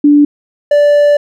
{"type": "tone pair in turn", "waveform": ["sine", "triangle"], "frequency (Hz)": [291.8, 583.6], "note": ["D4", "D5"], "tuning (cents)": [-11, -11], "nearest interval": "octave", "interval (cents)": 1200, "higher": "second", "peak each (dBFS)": -3, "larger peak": "neither", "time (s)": [[0.04, 0.25], [0.71, 1.17]], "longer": "second", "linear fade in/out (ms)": 5, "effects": []}